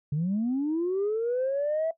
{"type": "linear sweep", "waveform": "sine", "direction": "up", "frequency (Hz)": [139.4, 659.3], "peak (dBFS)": -23, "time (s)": [0.12, 1.91], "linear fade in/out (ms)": 5, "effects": ["noise-tail reverb RT60 0.1 s tail -18 dB re dry", "tanh soft clip ceiling -21 dBFS"]}